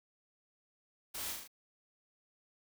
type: noise with echo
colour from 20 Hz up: white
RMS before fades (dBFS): -42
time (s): 1.14-1.33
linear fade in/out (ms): 10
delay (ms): 37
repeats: 4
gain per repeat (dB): -3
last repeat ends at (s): 1.478
effects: none